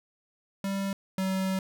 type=tone pair in turn; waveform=square; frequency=196 / 189.87 Hz; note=G3 / F#3; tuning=0 / +45 cents; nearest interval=minor second; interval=55 cents; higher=first; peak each=-29 / -27 dBFS; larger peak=second; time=0.64-0.93 / 1.18-1.59 s; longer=second; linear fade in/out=2 ms; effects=none